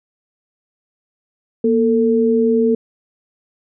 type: tone pair together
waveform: sine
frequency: 236.2 / 446.9 Hz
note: A#3 / A4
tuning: +23 / +27 cents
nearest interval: major seventh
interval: 1104 cents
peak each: -15 / -14 dBFS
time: 1.64-2.75 s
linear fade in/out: 5 ms
effects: none